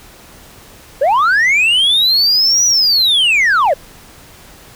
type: linear two-way sweep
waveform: sine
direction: up then down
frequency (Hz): 503 to 5920 to 503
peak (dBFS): -6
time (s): 1.01-3.74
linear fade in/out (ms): 10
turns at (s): 2.65
effects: tanh soft clip ceiling -8 dBFS + pink hiss -40 dBFS RMS until 4.75 s